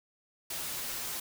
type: noise with comb filter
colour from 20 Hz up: white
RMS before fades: -37 dBFS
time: 0.5-1.2 s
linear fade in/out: 5 ms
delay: 10 ms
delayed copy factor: -0.55
effects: none